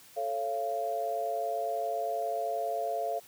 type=chord; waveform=sine; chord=A augmented; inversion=none; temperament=just; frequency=440 / 550 / 687.5 Hz; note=A4 / C#5 / E#5; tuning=0 / -14 / -27 cents; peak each=-37 / -36 / -31 dBFS; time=0.16-3.2 s; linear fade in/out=20 ms; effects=white hiss -55 dBFS RMS until 3.27 s + high-pass 60 Hz 12 dB/octave